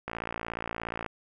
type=click train; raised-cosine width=0.5 ms; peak=-18 dBFS; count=57; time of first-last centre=0.08-1.062 s; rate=57 Hz; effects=none